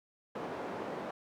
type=band-pass noise; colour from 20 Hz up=white; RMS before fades=-40 dBFS; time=0.35-1.11 s; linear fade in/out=5 ms; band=210 to 730 Hz; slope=12 dB/octave; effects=none